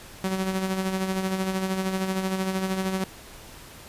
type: tone with tremolo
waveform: sawtooth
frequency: 189.4 Hz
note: F#3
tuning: 41 cents sharp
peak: -19 dBFS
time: 0.24-3.04 s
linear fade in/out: 0 ms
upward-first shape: sine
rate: 13 Hz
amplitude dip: 50%
effects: pink hiss -45 dBFS RMS until 3.88 s + resampled to 32000 Hz